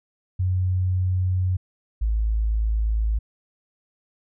sine tone pair in turn, 92 / 54.26 Hz, F#2 / A1, -9 / -23 cents, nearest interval major sixth, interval 914 cents, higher first, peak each -19 dBFS, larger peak neither, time 0.39-1.57 / 2.01-3.19 s, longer neither, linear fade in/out 10 ms, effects none

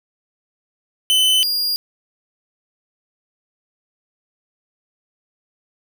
45% pulse tone pair in turn, 3031 / 4827 Hz, F#7 / D8, +41 / +47 cents, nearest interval minor sixth, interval 806 cents, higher second, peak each -12 / -17 dBFS, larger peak first, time 1.1-1.43 / 1.43-1.76 s, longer neither, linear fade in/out 0 ms, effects none

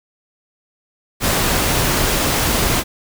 pink noise, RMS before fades -17 dBFS, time 1.2-2.84 s, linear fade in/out 50 ms, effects none

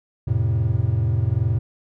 triangle chord, F major, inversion none, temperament equal, 87.31 / 110 / 130.81 Hz, F2 / A2 / C3, 0 / 0 / 0 cents, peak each -22 / -18 / -22 dBFS, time 0.27-1.59 s, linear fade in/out 10 ms, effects none

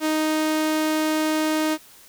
sawtooth tone, 311.1 Hz, D#4, in tune, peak -16 dBFS, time 0-1.78 s, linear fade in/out 50 ms, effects white hiss -49 dBFS RMS until 2.08 s

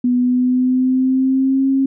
sine tone with pitch glide, 246.9 to 269.2 Hz, B3 to C4, 0 to +49 cents, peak -12 dBFS, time 0.04-1.86 s, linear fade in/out 5 ms, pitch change +149 cents, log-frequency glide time 0.15-1.66 s, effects none

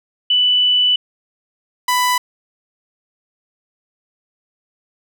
sine / sawtooth tone pair in turn, 2979 / 994.1 Hz, F#7 / B5, +11 / +11 cents, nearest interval octave + perfect fifth, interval 1900 cents, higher first, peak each -11 / -10 dBFS, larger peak second, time 0.3-0.96 / 1.88-2.18 s, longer first, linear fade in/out 5 ms, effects none

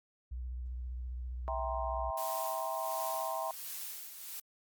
sine tone with vibrato, 61.8 Hz, B1, 2 cents sharp, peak -37 dBFS, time 0.31-2.11 s, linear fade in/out 10 ms, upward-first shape triangle, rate 15 Hz, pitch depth 73 cents each way
sine chord, C dominant seventh, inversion first, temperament just, 654.1 / 784.9 / 941.9 / 1046.5 Hz, E5 / G5 / Bb5 / C6, -14 / +2 / +18 / 0 cents, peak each -38 / -40 / -40 / -40 dBFS, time 1.48-3.51 s, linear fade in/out 0 ms
blue noise with tremolo, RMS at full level -41 dBFS, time 2.17-4.4 s, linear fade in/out 5 ms, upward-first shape sine, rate 1.4 Hz, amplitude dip 55%
effects Opus 48 kbps

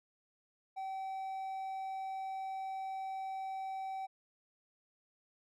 triangle tone, 768 Hz, G5, 36 cents flat, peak -36 dBFS, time 0.76-4.07 s, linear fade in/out 20 ms, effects none

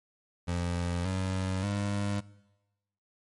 25% pulse tone with pitch steps, 87.2 / 94 / 101.33 Hz, F2 / F#2 / G#2, -2 / +28 / -42 cents, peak -25 dBFS, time 0.47-2.21 s, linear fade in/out 20 ms, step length 580 ms, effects noise-tail reverb RT60 1.0 s tail -21 dB re dry + MP3 48 kbps

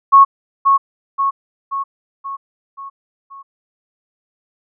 sine tone with echo, 1100 Hz, C#6, 14 cents flat, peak -3 dBFS, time 0.12-0.25 s, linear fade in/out 20 ms, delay 530 ms, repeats 6, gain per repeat -5 dB, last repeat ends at 3.43 s, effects none

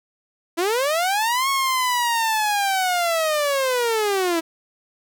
sawtooth linear two-way sweep, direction up then down, 321.9 to 1103 to 321.9 Hz, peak -15 dBFS, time 0.57-4.41 s, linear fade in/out 20 ms, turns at 1.49 s, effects none

